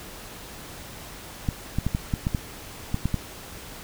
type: clicks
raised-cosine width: 5 ms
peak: -11 dBFS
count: 10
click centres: 1.488 / 1.786 / 1.866 / 1.949 / 2.138 / 2.269 / 2.348 / 2.944 / 3.056 / 3.143 s
effects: pink hiss -41 dBFS RMS until 3.83 s